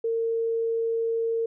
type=tone; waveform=sine; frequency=456.5 Hz; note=A#4; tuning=36 cents flat; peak=-23 dBFS; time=0.04-1.46 s; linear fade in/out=5 ms; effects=none